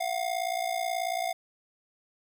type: ring-modulated tone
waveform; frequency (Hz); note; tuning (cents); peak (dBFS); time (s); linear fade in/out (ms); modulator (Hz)
square; 710; F5; +28; -26; 0-1.33; 10; 29.2
effects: none